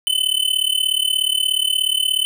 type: tone with amplitude modulation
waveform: square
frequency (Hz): 3033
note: F#7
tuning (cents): +42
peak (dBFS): -13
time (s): 0.07-2.25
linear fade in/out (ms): 0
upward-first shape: sine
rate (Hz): 36.8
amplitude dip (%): 90
effects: none